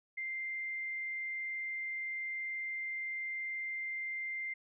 sine tone, 2093 Hz, C7, in tune, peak -36 dBFS, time 0.17-4.54 s, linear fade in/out 10 ms, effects none

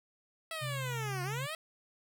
10% pulse linear two-way sweep, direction down then up, 659 to 349.2 to 659 Hz, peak -29 dBFS, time 0.51-1.55 s, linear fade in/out 2 ms, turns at 1.23 s
sine tone with pitch glide, 130.81 to 136.13 Hz, C3 to C#3, 0 to -31 cents, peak -36 dBFS, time 0.61-1.47 s, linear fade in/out 20 ms, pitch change +69 cents, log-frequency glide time 1.08-1.22 s
effects none

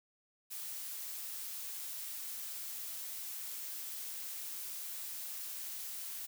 blue noise, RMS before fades -43 dBFS, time 0.5-6.27 s, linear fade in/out 20 ms, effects none

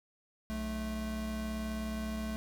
square tone pair together, 61.2 / 218.1 Hz, B1 / A3, -15 / -15 cents, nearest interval octave + minor seventh, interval 2200 cents, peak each -40 / -37 dBFS, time 0.5-2.36 s, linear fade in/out 0 ms, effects none

